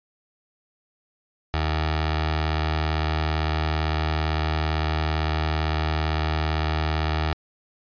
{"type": "tone with notch filter", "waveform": "15% pulse", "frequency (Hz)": 77.78, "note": "D#2", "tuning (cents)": 0, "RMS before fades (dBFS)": -24, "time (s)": [1.54, 7.33], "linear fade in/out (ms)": 0, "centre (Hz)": 220, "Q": 0.62, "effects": ["resampled to 11025 Hz"]}